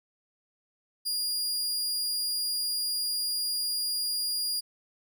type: tone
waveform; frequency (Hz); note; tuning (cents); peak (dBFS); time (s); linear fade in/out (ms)
sawtooth; 4839; D#8; -49; -25; 1.05-4.61; 20
effects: none